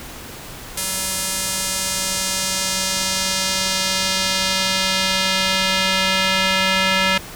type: tone with band-pass filter sweep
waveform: square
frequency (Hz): 189.9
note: F#3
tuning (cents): +45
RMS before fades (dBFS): -20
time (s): 0.77-7.18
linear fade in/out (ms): 5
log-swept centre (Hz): 9800 to 2600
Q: 1.1
effects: pink hiss -35 dBFS RMS until 7.35 s